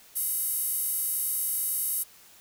square tone with high-pass filter, 424.6 Hz, G#4, 38 cents sharp, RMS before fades -29 dBFS, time 0.15-2.04 s, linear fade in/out 20 ms, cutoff 11000 Hz, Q 3.6, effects white hiss -54 dBFS RMS until 2.4 s

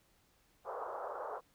pink band-pass noise, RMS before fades -42 dBFS, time 0.64-1.41 s, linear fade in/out 50 ms, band 440 to 1300 Hz, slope 48 dB/octave, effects pink hiss -71 dBFS RMS until 1.54 s

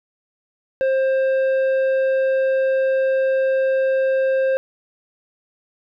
sine tone with tanh clipping, 530 Hz, C5, 22 cents sharp, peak -17 dBFS, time 0.81-4.57 s, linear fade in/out 0 ms, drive 8 dB, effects none

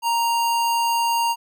square tone, 932.3 Hz, A#5, in tune, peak -19 dBFS, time 0.02-1.36 s, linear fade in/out 50 ms, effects none

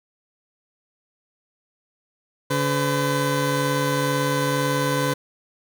20% pulse tone pair together, 142.1 / 506.4 Hz, C#3 / B4, +43 / +43 cents, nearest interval octave + minor seventh, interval 2200 cents, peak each -18 dBFS, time 2.5-5.14 s, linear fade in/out 10 ms, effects none

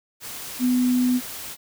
sine tone in noise, 249.8 Hz, B3, 20 cents sharp, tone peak -17 dBFS, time 0.59-1.21 s, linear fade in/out 50 ms, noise white, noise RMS -35 dBFS, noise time 0.2-1.57 s, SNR +15 dB, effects none

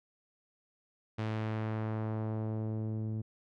sawtooth tone with low-pass filter sweep, 109.4 Hz, A2, 9 cents flat, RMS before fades -35 dBFS, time 1.18-3.22 s, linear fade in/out 10 ms, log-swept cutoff 3600 to 260 Hz, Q 0.79, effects none

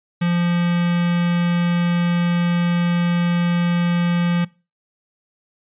square tone with notch filter, 173.5 Hz, F3, 11 cents flat, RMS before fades -18 dBFS, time 0.21-4.45 s, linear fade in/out 10 ms, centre 640 Hz, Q 0.92, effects noise-tail reverb RT60 0.3 s tail -22 dB re dry + resampled to 8000 Hz

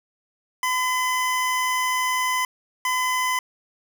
25% pulse tone bursts at uneven times, 1014 Hz, B5, 45 cents sharp, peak -17 dBFS, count 2, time 0.63-2.45 / 2.85-3.39 s, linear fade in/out 2 ms, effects 8-bit

